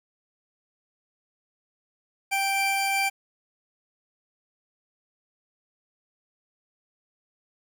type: tone pair together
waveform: 40% pulse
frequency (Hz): 783.9 / 2349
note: G5 / D7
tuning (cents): 0 / 0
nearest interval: octave + perfect fifth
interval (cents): 1900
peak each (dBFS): -25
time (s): 2.31-3.1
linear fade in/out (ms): 20
effects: 9-bit